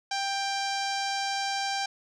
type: tone with low-pass filter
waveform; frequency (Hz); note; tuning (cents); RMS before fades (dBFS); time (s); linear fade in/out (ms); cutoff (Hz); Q
sawtooth; 789; G5; +11; -30; 0.11-1.86; 5; 5600; 2.9
effects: none